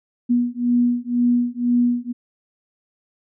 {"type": "beating tone pair", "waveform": "sine", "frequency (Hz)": [241.4, 243.4], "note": ["B3", "B3"], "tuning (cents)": [-39, -25], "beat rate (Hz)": 2, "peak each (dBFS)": -19, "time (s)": [0.29, 2.13], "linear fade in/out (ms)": 20, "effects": []}